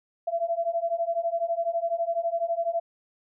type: beating tone pair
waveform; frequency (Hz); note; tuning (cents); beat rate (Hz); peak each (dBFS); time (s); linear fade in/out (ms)
sine; 668 / 680; E5 / F5; +23 / -46; 12; -28 / -27; 0.27-2.8; 10
effects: none